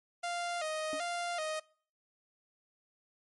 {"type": "tone with vibrato", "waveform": "sawtooth", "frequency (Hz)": 659, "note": "E5", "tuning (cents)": -1, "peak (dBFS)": -30, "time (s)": [0.23, 1.6], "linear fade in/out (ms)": 10, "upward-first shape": "square", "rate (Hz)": 1.3, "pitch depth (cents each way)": 96}
{"type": "tone with exponential decay", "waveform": "triangle", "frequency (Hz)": 286.2, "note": "D4", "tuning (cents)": -45, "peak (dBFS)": -34, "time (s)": [0.93, 1.04], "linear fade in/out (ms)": 1, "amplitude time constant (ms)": 23}
{"effects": ["noise-tail reverb RT60 0.5 s tail -25 dB re dry", "MP3 48 kbps"]}